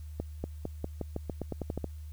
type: accelerating click train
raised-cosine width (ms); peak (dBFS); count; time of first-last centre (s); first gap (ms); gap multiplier
2; -20; 13; 0.2-1.843; 240; 0.89
effects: added 76 Hz sine -40 dBFS peak until 2.12 s + white hiss -64 dBFS RMS until 2.12 s